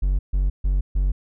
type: tone bursts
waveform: triangle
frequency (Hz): 47.1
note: F#1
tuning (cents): +32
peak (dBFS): -15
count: 4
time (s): 0.02-1.12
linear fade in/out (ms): 10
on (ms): 170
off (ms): 140
effects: none